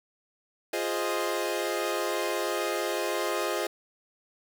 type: chord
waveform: sawtooth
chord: F minor seventh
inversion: none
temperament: equal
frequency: 349.2 / 415.3 / 523.3 / 622.3 Hz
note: F4 / Ab4 / C5 / Eb5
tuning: 0 / 0 / 0 / 0 cents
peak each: -29 / -29 / -30 / -29 dBFS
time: 0.73-3.67 s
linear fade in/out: 5 ms
effects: 9-bit